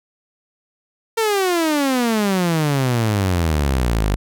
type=exponential sweep; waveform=sawtooth; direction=down; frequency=460 to 48.1 Hz; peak=-12 dBFS; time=1.17-4.16 s; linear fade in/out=10 ms; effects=none